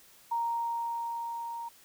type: tone with level ramp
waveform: sine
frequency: 932 Hz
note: A#5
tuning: 1 cent flat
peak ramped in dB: -27 to -36 dBFS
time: 0.31-1.69 s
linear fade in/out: 10 ms
effects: white hiss -58 dBFS RMS until 1.84 s